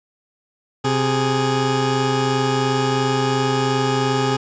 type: tone pair together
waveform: 20% pulse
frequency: 130.81 / 415.3 Hz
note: C3 / G#4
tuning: 0 / 0 cents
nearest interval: octave + minor sixth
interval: 2000 cents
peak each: -15 dBFS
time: 0.84-4.37 s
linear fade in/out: 10 ms
effects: resampled to 16000 Hz + 8-bit